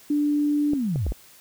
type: tone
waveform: sine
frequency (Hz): 293.7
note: D4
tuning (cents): 0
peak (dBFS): -19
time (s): 0.1-0.74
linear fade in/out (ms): 5
type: linear sweep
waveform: sine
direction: down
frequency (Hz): 298.7 to 33.02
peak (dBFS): -22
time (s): 0.73-1.13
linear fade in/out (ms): 20
type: clicks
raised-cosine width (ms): 2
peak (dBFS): -19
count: 4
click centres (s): 0.734 / 0.959 / 1.066 / 1.121
effects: white hiss -51 dBFS RMS until 1.4 s